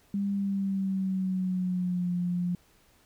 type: tone with pitch glide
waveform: sine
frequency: 199.7 to 176.89 Hz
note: G3 to F3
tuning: +32 to +22 cents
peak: -26 dBFS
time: 0.14-2.55 s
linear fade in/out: 2 ms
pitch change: -210 cents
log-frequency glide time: 0.32-2.12 s
effects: pink hiss -63 dBFS RMS until 3.05 s